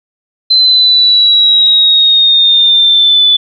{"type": "exponential sweep", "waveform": "sine", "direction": "down", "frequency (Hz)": [4079, 3471], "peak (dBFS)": -4, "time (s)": [0.5, 3.37], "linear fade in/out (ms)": 10, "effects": []}